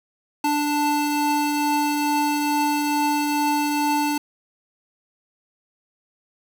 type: tone pair together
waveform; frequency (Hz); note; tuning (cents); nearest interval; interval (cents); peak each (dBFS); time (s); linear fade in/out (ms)
square; 293.7 / 883.4; D4 / A5; 0 / +7; octave + perfect fifth; 1907; -23; 0.44-4.18; 5
effects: 8-bit